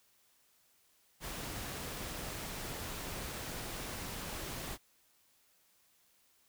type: noise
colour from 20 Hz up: pink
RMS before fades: -42 dBFS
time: 1.2-4.78 s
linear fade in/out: 50 ms
effects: white hiss -70 dBFS RMS until 6.48 s